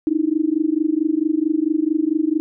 sine tone with amplitude modulation, 312.8 Hz, D#4, 9 cents sharp, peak -12 dBFS, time 0.07-2.4 s, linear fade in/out 0 ms, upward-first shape sine, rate 24.5 Hz, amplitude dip 95%, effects none

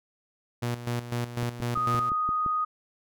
sawtooth tone with tremolo, 120 Hz, B2, 49 cents flat, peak -23 dBFS, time 0.62-2.1 s, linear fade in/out 10 ms, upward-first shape square, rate 4 Hz, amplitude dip 70%
click train, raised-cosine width 3 ms, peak -24 dBFS, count 7, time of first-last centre 1.43-2.463 s, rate 5.81 Hz
sine tone, 1244.5 Hz, D#6, in tune, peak -24 dBFS, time 1.75-2.65 s, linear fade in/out 10 ms
effects none

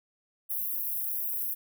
pink high-pass noise, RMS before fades -32 dBFS, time 0.49-1.55 s, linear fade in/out 20 ms, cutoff 12000 Hz, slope 48 dB/octave, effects none

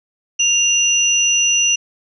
sine tone pair together, 2794 / 5920 Hz, F7 / F#8, 0 / 0 cents, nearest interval octave + minor second, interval 1300 cents, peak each -15 dBFS, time 0.39-1.76 s, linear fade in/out 10 ms, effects none

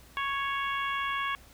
harmonic tone, 554.4 Hz, C#5, in tune, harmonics 2 / 3 / 4 / 5 / 6, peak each -31 / -35 / -37 / -39 / -41 dBFS, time 0.17-1.35 s, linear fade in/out 0 ms, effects added 60 Hz sine -56 dBFS peak until 1.53 s + pink hiss -56 dBFS RMS until 1.53 s

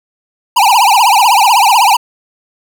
square tone with vibrato, 880 Hz, A5, in tune, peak -6 dBFS, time 0.56-1.97 s, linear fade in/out 10 ms, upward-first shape triangle, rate 16 Hz, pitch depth 260 cents each way, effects none

